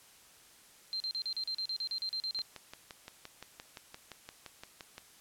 sine tone bursts, 4151 Hz, C8, 15 cents flat, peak -33 dBFS, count 14, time 0.93-2.418 s, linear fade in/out 0 ms, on 71 ms, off 38 ms
click train, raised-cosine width 0.2 ms, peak -27 dBFS, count 16, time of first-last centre 2.39-4.981 s, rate 5.79 Hz
effects white hiss -59 dBFS RMS until 5.2 s + low-pass 12000 Hz 12 dB/octave

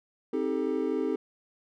triangle chord, A half-diminished seventh, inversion first, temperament just, 264 / 316.8 / 396 / 440 Hz, C4 / Eb4 / G4 / A4, +16 / +31 / +18 / 0 cents, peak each -30 dBFS, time 0.33-1.16 s, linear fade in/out 5 ms, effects none

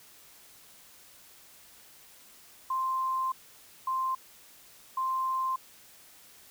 sine tone bursts at uneven times, 1046.5 Hz, C6, in tune, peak -27 dBFS, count 3, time 2.7-3.32 / 3.87-4.15 / 4.97-5.56 s, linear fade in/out 5 ms, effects white hiss -55 dBFS RMS until 6.5 s

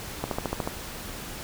click train, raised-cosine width 1 ms, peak -13 dBFS, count 7, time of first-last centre 0.24-0.675 s, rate 13.8 Hz, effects pink hiss -38 dBFS RMS until 1.43 s

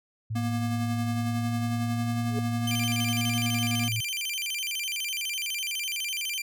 sine tone with pitch glide, 110 to 112.7 Hz, A2 to A2, 0 to +42 cents, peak -28 dBFS, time 0.3-4.01 s, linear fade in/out 10 ms, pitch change +42 cents, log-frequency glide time 1.1-1.75 s
square tone with tremolo, 237.6 Hz, A#3, 33 cents sharp, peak -28 dBFS, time 0.35-3.89 s, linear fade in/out 10 ms, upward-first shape sine, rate 11 Hz, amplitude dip 35%
sine tone with exponential growth, 421.2 Hz, G#4, 24 cents sharp, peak -28 dBFS, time 2.26-2.39 s, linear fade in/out 1 ms, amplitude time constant 28 ms
sawtooth tone with vibrato, 2710 Hz, E7, 47 cents sharp, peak -26 dBFS, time 2.67-6.42 s, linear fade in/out 5 ms, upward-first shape square, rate 12 Hz, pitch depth 230 cents each way
effects none

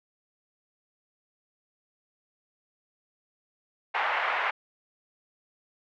pink band-pass noise, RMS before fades -28 dBFS, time 3.94-4.51 s, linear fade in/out 10 ms, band 730 to 2400 Hz, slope 24 dB/octave, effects none

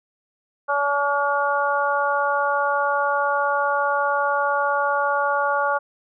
harmonic tone, 284.8 Hz, C#4, 47 cents sharp, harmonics 2 / 3 / 4 / 5, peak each -24 / -24 / -24 / -24 dBFS, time 0.68-5.79 s, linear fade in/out 20 ms, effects none

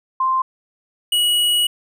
sine / square tone pair in turn, 1046 / 2915 Hz, C6 / F#7, -1 / -26 cents, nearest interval octave + tritone, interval 1775 cents, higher second, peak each -15 dBFS, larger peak neither, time 0.2-0.42 / 1.12-1.67 s, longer second, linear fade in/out 5 ms, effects none

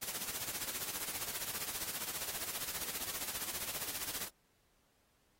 white noise with tremolo, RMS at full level -38 dBFS, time 0.01-4.29 s, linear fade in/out 20 ms, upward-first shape sine, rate 15 Hz, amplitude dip 65%, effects pink hiss -74 dBFS RMS until 5.39 s + AAC 48 kbps

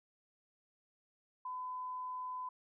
sine tone, 1009 Hz, B5, 37 cents sharp, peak -39 dBFS, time 1.45-2.49 s, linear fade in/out 5 ms, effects none

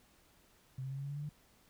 sine tone with pitch steps, 130.81 / 133.25 / 135.74 / 138.27 / 140.85 / 143.48 / 146.15 / 148.88 Hz, C3 / C3 / C#3 / C#3 / C#3 / D3 / D3 / D3, 0 / +32 / -36 / -4 / +28 / -40 / -8 / +24 cents, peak -38 dBFS, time 0.78-1.292 s, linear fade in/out 5 ms, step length 64 ms, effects pink hiss -67 dBFS RMS until 1.69 s

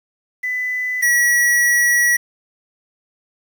sine / square tone pair in turn, 2000 / 1928 Hz, B6 / B6, +21 / -42 cents, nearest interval minor second, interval 63 cents, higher first, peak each -19 / -13 dBFS, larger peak second, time 0.43-1.02 / 1.02-2.17 s, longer second, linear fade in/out 10 ms, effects 7-bit

